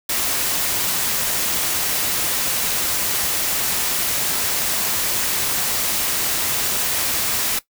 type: noise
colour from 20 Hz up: white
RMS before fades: -21 dBFS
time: 0.09-7.59 s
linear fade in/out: 5 ms
effects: noise-tail reverb RT60 0.1 s tail -17 dB re dry